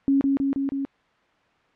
sine tone with echo, 275 Hz, C#4, 14 cents flat, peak -16 dBFS, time 0.08-0.21 s, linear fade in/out 0 ms, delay 160 ms, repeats 4, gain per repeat -2 dB, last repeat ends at 0.85 s, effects white hiss -61 dBFS RMS until 1.75 s + low-pass 2000 Hz 12 dB/octave

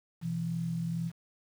sine tone pair together, 125.6 / 167.66 Hz, B2 / E3, +30 / +30 cents, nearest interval perfect fourth, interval 500 cents, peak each -38 / -31 dBFS, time 0.21-1.12 s, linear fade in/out 50 ms, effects 9-bit

